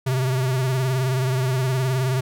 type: tone with vibrato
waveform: square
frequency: 129.9 Hz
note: C3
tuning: 12 cents flat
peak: -20 dBFS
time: 0.06-2.21 s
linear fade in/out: 10 ms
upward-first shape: triangle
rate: 19 Hz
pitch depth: 73 cents each way
effects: none